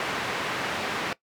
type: band-pass noise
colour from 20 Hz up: white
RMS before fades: -30 dBFS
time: 0-1.13 s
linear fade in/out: 2 ms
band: 120 to 2100 Hz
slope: 12 dB/octave
effects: noise-tail reverb RT60 0.1 s tail -19 dB re dry

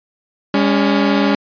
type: tone pair together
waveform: sawtooth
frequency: 202.8 / 281.1 Hz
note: G#3 / C#4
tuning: -41 / +24 cents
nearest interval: tritone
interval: 565 cents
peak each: -11 dBFS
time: 0.54-1.35 s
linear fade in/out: 2 ms
effects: resampled to 11025 Hz

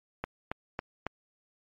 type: click train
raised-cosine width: 0.5 ms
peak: -17 dBFS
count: 4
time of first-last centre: 0.24-1.066 s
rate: 3.63 Hz
effects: MP3 48 kbps

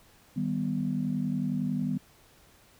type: chord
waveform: sine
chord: Eb augmented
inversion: none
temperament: equal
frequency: 155.56 / 196 / 246.9 Hz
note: Eb3 / G3 / B3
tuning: 0 / 0 / 0 cents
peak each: -32 / -31 / -30 dBFS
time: 0.36-1.98 s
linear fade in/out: 10 ms
effects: tanh soft clip ceiling -17 dBFS + pink hiss -59 dBFS RMS until 2.79 s

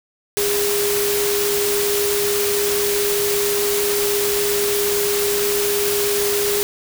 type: tone in noise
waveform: sine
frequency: 408.4 Hz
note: G#4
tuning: 29 cents flat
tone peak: -19 dBFS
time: 0.37-6.63 s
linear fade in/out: 0 ms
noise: white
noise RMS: -22 dBFS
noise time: 0.37-6.63 s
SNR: 0 dB
effects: none

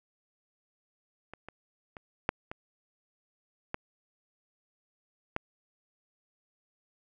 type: clicks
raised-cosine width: 0.5 ms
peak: -28 / -28 / -28 / -10 / -23 / -17 / -15 dBFS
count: 7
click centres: 1.336 / 1.486 / 1.968 / 2.291 / 2.515 / 3.744 / 5.364 s
effects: none

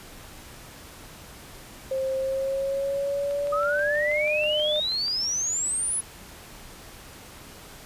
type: tone with pitch glide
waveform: sine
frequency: 530 to 605.3 Hz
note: C5 to D#5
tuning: +22 to -48 cents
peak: -24 dBFS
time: 1.91-4.8 s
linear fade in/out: 5 ms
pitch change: +230 cents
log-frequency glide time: 2.18-4.3 s
type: click train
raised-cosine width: 0.3 ms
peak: -26 dBFS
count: 12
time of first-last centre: 3.31-5.081 s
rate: 6.21 Hz
type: exponential sweep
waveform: sine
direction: up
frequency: 1228 to 10548 Hz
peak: -24 dBFS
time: 3.52-6.01 s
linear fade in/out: 10 ms
effects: pink hiss -45 dBFS RMS until 7.85 s + resampled to 32000 Hz

